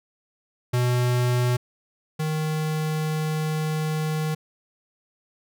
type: tone pair in turn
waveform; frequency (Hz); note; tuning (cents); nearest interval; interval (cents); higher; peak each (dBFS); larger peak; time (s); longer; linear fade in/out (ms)
square; 123.47 / 155.56; B2 / D#3; 0 / 0; major third; 400; second; -20 / -24; first; 0.73-1.57 / 2.19-4.35; second; 10
effects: none